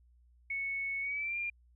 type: tone with pitch glide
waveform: sine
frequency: 2210 to 2396 Hz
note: C#7 to D7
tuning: -6 to +34 cents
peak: -33 dBFS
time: 0.5-1.5 s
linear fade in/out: 5 ms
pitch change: +140 cents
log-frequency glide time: 1.01-1.37 s
effects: added 60 Hz sine -61 dBFS peak until 1.75 s